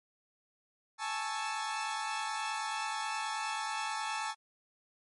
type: chord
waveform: sawtooth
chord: A major seventh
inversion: third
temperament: equal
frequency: 830.6 / 880 / 1108.7 / 1318.5 Hz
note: G#5 / A5 / C#6 / E6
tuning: 0 / 0 / 0 / 0 cents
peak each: -37 / -33 / -38 / -37 dBFS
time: 0.98-4.35 s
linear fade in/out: 50 ms
effects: low-pass 10000 Hz 12 dB/octave + MP3 48 kbps